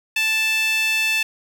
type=tone with high-pass filter; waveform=sawtooth; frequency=880 Hz; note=A5; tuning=in tune; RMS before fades=-20 dBFS; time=0.16-1.23 s; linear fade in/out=5 ms; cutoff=2500 Hz; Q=4.6; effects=8-bit